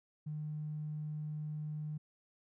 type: tone with tanh clipping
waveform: triangle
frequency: 151.9 Hz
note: D#3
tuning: 41 cents flat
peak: -37 dBFS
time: 0.26-1.98 s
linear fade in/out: 10 ms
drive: 2 dB
effects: none